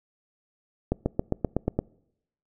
accelerating click train, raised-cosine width 2 ms, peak -10 dBFS, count 8, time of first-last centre 0.92-1.79 s, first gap 140 ms, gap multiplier 0.96, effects noise-tail reverb RT60 0.8 s tail -25 dB re dry

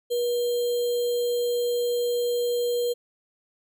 sine tone with sample-and-hold, 481.6 Hz, B4, 44 cents flat, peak -22 dBFS, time 0.1-2.94 s, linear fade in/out 20 ms, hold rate 3675 Hz, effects none

